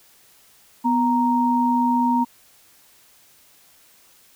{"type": "tone pair together", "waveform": "sine", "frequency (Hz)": [246.9, 932.2], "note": ["B3", "A#5"], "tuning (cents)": [0, 0], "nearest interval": "octave + major seventh", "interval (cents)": 2300, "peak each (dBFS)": -19, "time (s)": [0.84, 2.25], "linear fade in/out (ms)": 20, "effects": ["white hiss -54 dBFS RMS until 4.35 s"]}